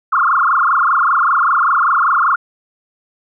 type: tone with frequency modulation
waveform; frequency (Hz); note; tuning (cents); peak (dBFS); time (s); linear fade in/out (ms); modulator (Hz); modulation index
sine; 1245; D#6; +1; -10; 0.12-2.36; 10; 25.1; 7.4
effects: none